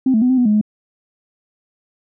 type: tone with pitch steps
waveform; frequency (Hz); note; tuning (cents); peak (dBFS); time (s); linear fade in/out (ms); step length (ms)
sine; 261.5 / 219.3 / 250.3 / 258.9 / 246.2 / 210.5 / 212; C4 / A3 / B3 / C4 / B3 / G#3 / G#3; -1 / -6 / +23 / -18 / -5 / +24 / +36; -10; 0.06-0.613; 5; 79
effects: tanh soft clip ceiling -6 dBFS